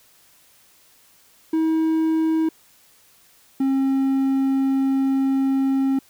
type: tone pair in turn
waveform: triangle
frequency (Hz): 320 / 269.1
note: D#4 / C4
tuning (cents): +49 / +49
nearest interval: minor third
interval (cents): 300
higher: first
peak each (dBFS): -15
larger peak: neither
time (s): 1.53-2.49 / 3.6-5.99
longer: second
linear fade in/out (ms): 5
effects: white hiss -55 dBFS RMS until 6.09 s